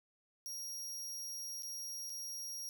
sawtooth tone with dropouts, 5630 Hz, F8, 13 cents sharp, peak -39 dBFS, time 0.46-2.69 s, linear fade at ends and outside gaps 0 ms, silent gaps 1.623-1.632 / 2.096-2.101 s, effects none

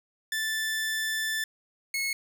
sawtooth tone pair in turn, 1760 / 2183 Hz, A6 / C#7, 0 / -27 cents, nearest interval major third, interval 373 cents, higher second, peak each -24 dBFS, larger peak neither, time 0.32-1.44 / 1.94-2.13 s, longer first, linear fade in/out 2 ms, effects none

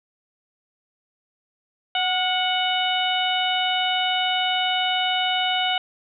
harmonic tone with a mistuned harmonic, 740 Hz, F#5, in tune, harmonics 1 / 2 / 3 / 4 / 5, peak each -24 / -29 / -29 / -24 / -29 dBFS, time 1.95-5.78 s, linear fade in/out 2 ms, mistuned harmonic 2, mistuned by -39 cents, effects none

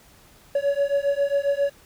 triangle beating tone pair, 560 / 567.4 Hz, C#5 / C#5, +18 / +40 cents, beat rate 7.4 Hz, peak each -21 dBFS, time 0.55-1.7 s, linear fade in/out 5 ms, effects pink hiss -53 dBFS RMS until 1.85 s

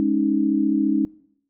sine chord, Ab suspended fourth, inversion none, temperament just, 207.7 / 276.9 / 311.5 Hz, Ab3 / Db4 / Eb4, 0 / -2 / +2 cents, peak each -23 / -21 / -21 dBFS, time 0-1.05 s, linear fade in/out 0 ms, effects noise-tail reverb RT60 0.7 s tail -23 dB re dry

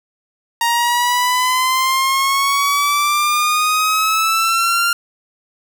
sawtooth exponential sweep, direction up, 932.3 to 1396.9 Hz, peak -10 dBFS, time 0.61-4.93 s, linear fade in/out 2 ms, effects none

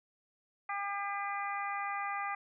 harmonic tone, 401.5 Hz, G4, 41 cents sharp, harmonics 2 / 3 / 4 / 5 / 6, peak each -38 / -38 / -45 / -41 / -46 dBFS, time 0.69-2.35 s, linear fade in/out 5 ms, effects none

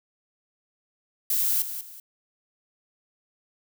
violet noise with echo, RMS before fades -24 dBFS, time 1.3-1.62 s, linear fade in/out 2 ms, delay 190 ms, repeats 2, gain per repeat -10 dB, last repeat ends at 2 s, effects none

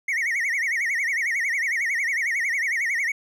triangle tone with vibrato, 2026 Hz, B6, 44 cents sharp, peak -20 dBFS, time 0.08-3.12 s, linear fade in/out 5 ms, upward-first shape sine, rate 11 Hz, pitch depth 190 cents each way, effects none

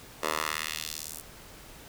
10% pulse tone with high-pass filter sweep, 77.78 Hz, D#2, in tune, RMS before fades -34 dBFS, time 0.22-1.22 s, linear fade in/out 20 ms, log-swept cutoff 600 to 10000 Hz, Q 1.1, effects pink hiss -49 dBFS RMS until 1.88 s

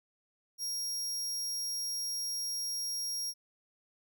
sawtooth tone, 5600 Hz, F8, 4 cents sharp, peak -31 dBFS, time 0.58-3.34 s, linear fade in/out 50 ms, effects none

